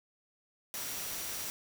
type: tone in noise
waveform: sine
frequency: 5780 Hz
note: F#8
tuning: 41 cents flat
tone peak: -47 dBFS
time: 0.74-1.5 s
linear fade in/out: 0 ms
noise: white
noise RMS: -39 dBFS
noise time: 0.74-1.5 s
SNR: -11 dB
effects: none